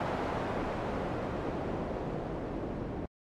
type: noise with low-pass filter sweep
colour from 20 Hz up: white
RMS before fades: -35 dBFS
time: 0-3.06 s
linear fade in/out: 5 ms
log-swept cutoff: 850 to 380 Hz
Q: 0.82
effects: AAC 64 kbps